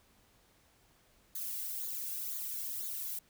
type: noise with flanger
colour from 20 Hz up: violet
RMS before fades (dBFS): -39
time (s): 1.35-3.19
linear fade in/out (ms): 5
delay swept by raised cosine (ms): 0.36 to 1.66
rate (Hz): 2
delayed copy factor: -0.7
effects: pink hiss -67 dBFS RMS until 3.29 s